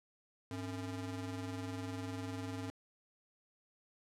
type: ring-modulated tone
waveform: 35% pulse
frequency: 185 Hz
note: F#3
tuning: in tune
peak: -35 dBFS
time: 0.51-2.7 s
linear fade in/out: 0 ms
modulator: 82.5 Hz
effects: low-pass 10000 Hz 12 dB/octave